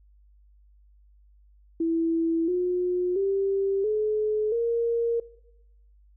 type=tone with pitch steps; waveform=sine; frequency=329.6 / 359.4 / 392 / 427.4 / 466.1 Hz; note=E4 / F4 / G4 / G#4 / A#4; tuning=0 / +50 / 0 / +50 / 0 cents; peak=-22 dBFS; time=1.8-5.2 s; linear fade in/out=5 ms; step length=680 ms; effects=noise-tail reverb RT60 0.9 s tail -20 dB re dry + added 50 Hz sine -54 dBFS peak until 6.16 s